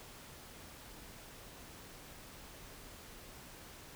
silence, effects pink hiss -53 dBFS RMS until 3.95 s

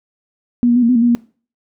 sine tone with pitch steps, 241.5 / 238 / 247.8 / 231.9 / 251.8 / 230.1 / 240.5 / 236.9 Hz, B3 / A#3 / B3 / A#3 / B3 / A#3 / B3 / A#3, -39 / +36 / +6 / -9 / +34 / -22 / -46 / +28 cents, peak -9 dBFS, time 0.63-1.15 s, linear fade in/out 0 ms, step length 65 ms, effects noise-tail reverb RT60 0.4 s tail -21 dB re dry

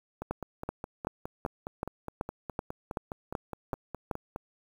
two click trains, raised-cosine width 1 ms, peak -17 / -22 dBFS, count 11 / 21, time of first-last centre 0.31-4.112 / 0.22-4.361 s, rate 2.63 / 4.83 Hz, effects 8-bit

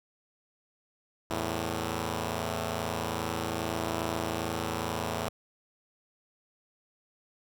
5% pulse tone pair together, 82.41 / 110 Hz, E2 / A2, 0 / 0 cents, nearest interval perfect fourth, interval 500 cents, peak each -22 dBFS, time 1.3-5.29 s, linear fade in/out 5 ms, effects none

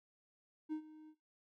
triangle tone with ADSR envelope, 310 Hz, D#4, 6 cents flat, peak -33 dBFS, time 0.69-1.15 s, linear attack 33 ms, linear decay 87 ms, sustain -19 dB, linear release 64 ms, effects noise-tail reverb RT60 0.2 s tail -19 dB re dry + tanh soft clip ceiling -29 dBFS

